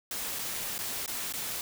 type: noise with dropouts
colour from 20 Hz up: white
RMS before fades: -35 dBFS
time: 0.11-1.61 s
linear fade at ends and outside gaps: 1 ms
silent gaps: 0.388-0.391 / 0.781-0.789 / 1.061-1.078 / 1.325-1.337 s
effects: none